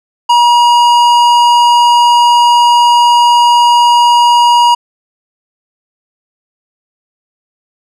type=tone with tanh clipping; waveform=sine; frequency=956 Hz; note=A#5; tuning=43 cents sharp; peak=-6 dBFS; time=0.29-4.75 s; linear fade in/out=10 ms; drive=14 dB; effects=none